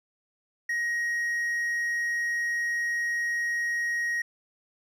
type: tone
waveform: triangle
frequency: 1885 Hz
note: A#6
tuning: 19 cents sharp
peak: -24 dBFS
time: 0.69-4.22 s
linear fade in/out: 5 ms
effects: none